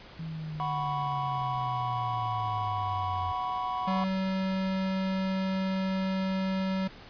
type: linear sweep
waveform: sine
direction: down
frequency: 163 to 87.31 Hz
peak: -34 dBFS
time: 0.19-3.32 s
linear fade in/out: 5 ms
type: chord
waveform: triangle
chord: F# suspended fourth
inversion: none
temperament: just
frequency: 740 / 986.7 / 1110 Hz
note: F#5 / B5 / C#6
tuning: 0 / -2 / +2 cents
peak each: -32 / -31 / -33 dBFS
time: 0.6-4.04 s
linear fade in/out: 0 ms
type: tone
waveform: square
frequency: 190 Hz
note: F#3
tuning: 46 cents sharp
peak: -28 dBFS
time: 3.87-6.88 s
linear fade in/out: 10 ms
effects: pink hiss -49 dBFS RMS until 7.09 s + resampled to 11025 Hz